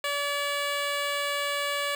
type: tone with notch filter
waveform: 10% pulse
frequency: 573 Hz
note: D5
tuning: 43 cents flat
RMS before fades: -29 dBFS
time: 0.04-1.95 s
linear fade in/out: 2 ms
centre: 11000 Hz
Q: 1.8
effects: 10-bit